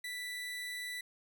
30% pulse tone, 1975.5 Hz, B6, in tune, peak -36 dBFS, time 0.04-1.01 s, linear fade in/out 5 ms, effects none

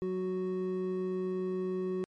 triangle tone pair together, 185 / 370.2 Hz, F#3 / F#4, 0 / +1 cents, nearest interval octave, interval 1201 cents, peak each -34 / -30 dBFS, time 0.02-2.04 s, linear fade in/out 0 ms, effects MP3 48 kbps

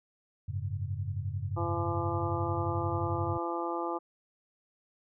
sine chord, F# suspended second, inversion none, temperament equal, 92.5 / 103.83 / 138.59 Hz, F#2 / G#2 / C#3, 0 / 0 / 0 cents, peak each -35 / -35 / -39 dBFS, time 0.48-3.38 s, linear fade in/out 10 ms
harmonic tone, 170.3 Hz, F3, 43 cents flat, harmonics 2 / 3 / 4 / 5 / 6 / 7, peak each -35 / -39 / -40 / -37 / -41 / -38 dBFS, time 1.56-3.99 s, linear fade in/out 20 ms
effects none

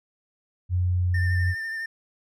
sine tone with pitch glide, 90.2 to 89.47 Hz, F#2 to F2, -44 to +42 cents, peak -20 dBFS, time 0.69-1.55 s, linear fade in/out 50 ms, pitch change -14 cents, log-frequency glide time 0.82-1.37 s
triangle tone with vibrato, 1799 Hz, A6, 38 cents sharp, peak -27 dBFS, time 1.14-1.86 s, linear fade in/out 5 ms, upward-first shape sine, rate 12 Hz, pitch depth 24 cents each way
effects none

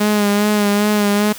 sawtooth tone with vibrato, 207 Hz, G#3, 5 cents flat, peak -9 dBFS, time 0-1.33 s, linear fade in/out 10 ms, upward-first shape sine, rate 2.5 Hz, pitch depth 33 cents each way, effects white hiss -34 dBFS RMS until 1.38 s

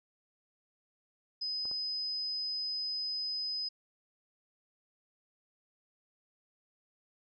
sine tone, 5030 Hz, D#8, 18 cents sharp, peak -33 dBFS, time 1.41-3.69 s, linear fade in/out 10 ms
clicks, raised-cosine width 1 ms, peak -37 dBFS, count 2, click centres 1.654 / 1.714 s
effects none

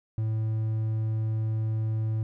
triangle tone, 110 Hz, A2, in tune, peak -23 dBFS, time 0.18-2.23 s, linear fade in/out 0 ms, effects none

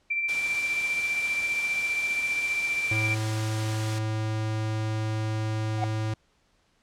sine tone with tremolo, 2349 Hz, D7, in tune, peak -23 dBFS, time 0.1-3.15 s, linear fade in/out 10 ms, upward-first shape sine, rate 15 Hz, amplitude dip 40%
white noise, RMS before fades -36 dBFS, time 0.28-3.99 s, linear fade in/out 10 ms
square tone, 109.1 Hz, A2, 14 cents flat, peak -27 dBFS, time 2.91-6.14 s, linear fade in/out 5 ms
triangle tone with exponential growth, 740 Hz, F#5, in tune, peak -20 dBFS, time 5.73-5.84 s, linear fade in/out 0 ms, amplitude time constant 22 ms
effects pink hiss -67 dBFS RMS until 6.82 s + low-pass 7000 Hz 12 dB/octave

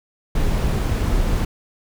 brown noise, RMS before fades -19 dBFS, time 0.35-1.45 s, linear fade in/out 5 ms, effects none

